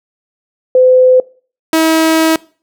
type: tone pair in turn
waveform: sine / sawtooth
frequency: 510 / 321.3 Hz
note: C5 / E4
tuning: -44 / -44 cents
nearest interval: minor sixth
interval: 800 cents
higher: first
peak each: -4 dBFS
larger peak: neither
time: 0.75-1.2 / 1.73-2.36 s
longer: second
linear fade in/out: 2 ms
effects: noise-tail reverb RT60 0.4 s tail -22 dB re dry